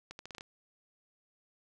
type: accelerating click train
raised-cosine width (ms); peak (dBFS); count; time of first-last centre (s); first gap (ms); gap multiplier
0.2; -27; 7; 0.11-0.409; 81; 0.8
effects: none